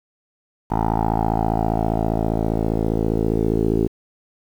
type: tone with low-pass filter sweep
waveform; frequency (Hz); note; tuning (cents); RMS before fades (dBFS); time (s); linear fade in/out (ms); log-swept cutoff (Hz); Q
10% pulse; 55; A1; 0; -20; 0.7-3.88; 20; 930 to 400; 4.4
effects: 8-bit